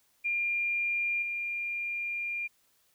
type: tone with level steps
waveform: sine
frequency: 2400 Hz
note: D7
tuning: 37 cents sharp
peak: -27 / -31 dBFS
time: 0.24-2.48 s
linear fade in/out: 20 ms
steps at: 1.22 s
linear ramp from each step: 5 ms
effects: white hiss -69 dBFS RMS until 2.94 s